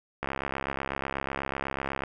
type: click train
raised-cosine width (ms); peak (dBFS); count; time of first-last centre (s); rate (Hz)
0.5; -15; 124; 0.23-2.036; 68.1
effects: none